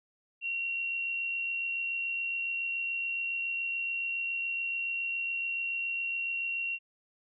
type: tone with amplitude modulation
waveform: sine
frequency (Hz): 2743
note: F7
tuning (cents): -32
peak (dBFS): -29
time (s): 0.41-6.79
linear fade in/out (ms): 50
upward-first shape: sine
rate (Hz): 67.1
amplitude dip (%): 30
effects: none